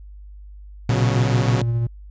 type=chord; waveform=sawtooth; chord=B suspended second; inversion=none; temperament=equal with one note detuned; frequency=123.47 / 138.59 / 182.66 Hz; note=B2 / C#3 / F#3; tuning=0 / 0 / -22 cents; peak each=-19 / -19 / -22 dBFS; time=0.89-1.62 s; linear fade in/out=5 ms
type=tone with tremolo; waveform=triangle; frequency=117.1 Hz; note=A#2; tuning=8 cents sharp; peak=-15 dBFS; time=0.89-1.87 s; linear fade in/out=5 ms; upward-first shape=sine; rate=14 Hz; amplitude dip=25%
effects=added 50 Hz sine -37 dBFS peak until 2.1 s + resampled to 16000 Hz